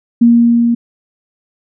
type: tone with level ramp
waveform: sine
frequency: 235.2 Hz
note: A#3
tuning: 16 cents sharp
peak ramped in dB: -3 to -9 dBFS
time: 0.21-0.75 s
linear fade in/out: 10 ms
effects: none